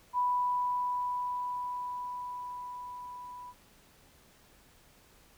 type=tone with level ramp; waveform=sine; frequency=987.8 Hz; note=B5; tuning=in tune; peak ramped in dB=-25 to -43 dBFS; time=0.13-3.54 s; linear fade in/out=50 ms; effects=pink hiss -61 dBFS RMS until 5.37 s